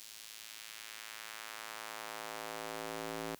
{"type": "tone with high-pass filter sweep", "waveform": "square", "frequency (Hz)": 55, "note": "A1", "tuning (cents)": 0, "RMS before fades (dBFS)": -45, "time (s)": [0, 3.35], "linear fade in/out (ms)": 0, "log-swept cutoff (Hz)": [4400, 300], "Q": 0.85, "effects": ["white hiss -60 dBFS RMS until 3.39 s"]}